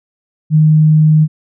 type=tone; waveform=sine; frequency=154.9 Hz; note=D#3; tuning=7 cents flat; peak=-5 dBFS; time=0.5-1.28 s; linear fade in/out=50 ms; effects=none